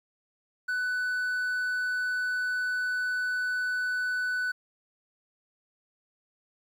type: tone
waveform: triangle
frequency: 1494 Hz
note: F#6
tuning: 16 cents sharp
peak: -25 dBFS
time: 0.68-4.52 s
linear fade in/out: 10 ms
effects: 10-bit